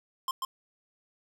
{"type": "tone with echo", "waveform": "square", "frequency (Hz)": 1055, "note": "C6", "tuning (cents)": 14, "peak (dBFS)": -29, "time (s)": [0.28, 0.31], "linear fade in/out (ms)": 2, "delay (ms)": 140, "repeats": 1, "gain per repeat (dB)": -2, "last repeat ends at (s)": 0.45, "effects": []}